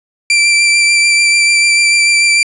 sawtooth tone with vibrato, 2349 Hz, D7, in tune, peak -4 dBFS, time 0.3-2.43 s, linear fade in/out 2 ms, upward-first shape sine, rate 6.8 Hz, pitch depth 15 cents each way, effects resampled to 24000 Hz + 7-bit

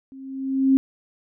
sine tone with level ramp, 267.5 Hz, C4, 38 cents sharp, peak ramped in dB -39 to -11 dBFS, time 0.12-0.77 s, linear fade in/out 0 ms, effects none

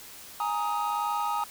triangle chord, Ab suspended second, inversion none, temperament equal with one note detuned, 830.6 / 932.3 / 1254.6 Hz, Ab5 / Bb5 / Eb6, 0 / 0 / +14 cents, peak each -29 dBFS, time 0.4-1.44 s, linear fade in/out 2 ms, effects white hiss -46 dBFS RMS until 1.5 s

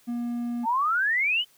triangle tone, 238.7 Hz, A#3, 41 cents sharp, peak -25 dBFS, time 0.07-0.66 s, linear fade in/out 20 ms
sine exponential sweep, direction up, 847 to 3100 Hz, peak -21 dBFS, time 0.63-1.45 s, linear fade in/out 50 ms
effects white hiss -60 dBFS RMS until 1.57 s

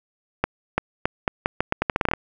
accelerating click train, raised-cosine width 0.5 ms, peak -4 dBFS, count 15, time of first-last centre 0.44-2.136 s, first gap 340 ms, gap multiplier 0.81, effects none

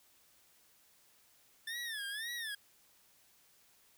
25% pulse tone with vibrato, 1760 Hz, A6, in tune, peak -35 dBFS, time 1.67-2.55 s, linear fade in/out 5 ms, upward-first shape sine, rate 1.9 Hz, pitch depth 160 cents each way, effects white hiss -67 dBFS RMS until 3.97 s

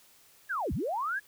sine linear two-way sweep, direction down then up, 1717 to 47.51 to 1717 Hz, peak -29 dBFS, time 0.49-1.2 s, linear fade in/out 20 ms, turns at 0.73 s, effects white hiss -60 dBFS RMS until 1.27 s

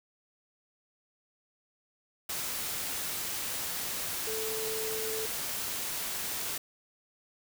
sine tone in noise, 440 Hz, A4, in tune, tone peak -35 dBFS, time 4.27-5.26 s, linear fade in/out 5 ms, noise white, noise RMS -35 dBFS, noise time 2.29-6.58 s, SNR -3 dB, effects none

